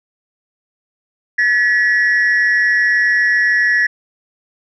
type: tone pair together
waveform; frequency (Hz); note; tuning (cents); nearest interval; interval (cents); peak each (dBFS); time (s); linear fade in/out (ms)
sine; 1719 / 1926.6; A6 / B6; -41 / -43; major second; 198; -12; 1.38-3.87; 10
effects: tanh soft clip ceiling -7 dBFS